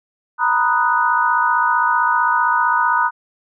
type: chord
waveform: sine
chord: B major seventh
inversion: third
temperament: equal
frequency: 932.3 / 987.8 / 1244.5 / 1480 Hz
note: A#5 / B5 / D#6 / F#6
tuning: 0 / 0 / 0 / 0 cents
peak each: -19 dBFS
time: 0.38-3.11 s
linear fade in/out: 50 ms
effects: none